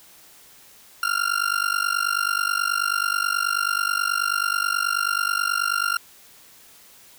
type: tone with amplitude modulation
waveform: 40% pulse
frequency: 1394 Hz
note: F6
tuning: 4 cents flat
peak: -16 dBFS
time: 1.03-5.97 s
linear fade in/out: 2 ms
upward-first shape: sine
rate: 49.3 Hz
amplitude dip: 95%
effects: white hiss -50 dBFS RMS until 7.18 s